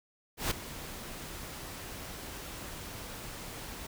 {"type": "noise with ADSR envelope", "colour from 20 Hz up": "pink", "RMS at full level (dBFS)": -29, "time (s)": [0.37, 3.87], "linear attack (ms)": 140, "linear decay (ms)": 8, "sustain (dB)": -14, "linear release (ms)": 7, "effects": []}